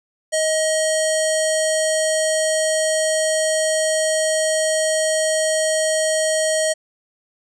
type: tone with low-pass filter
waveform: square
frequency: 630 Hz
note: D#5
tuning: 21 cents sharp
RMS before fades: -19 dBFS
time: 0.32-6.74 s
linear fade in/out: 20 ms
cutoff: 7900 Hz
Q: 5.1
effects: none